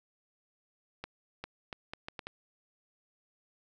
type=accelerating click train; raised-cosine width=0.3 ms; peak=-23 dBFS; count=7; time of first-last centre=1.04-2.27 s; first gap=400 ms; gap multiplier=0.72; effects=none